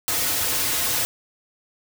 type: noise with comb filter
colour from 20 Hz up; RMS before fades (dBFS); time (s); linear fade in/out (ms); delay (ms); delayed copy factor
white; -23; 0.08-1.05; 0; 5.1; -1
effects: none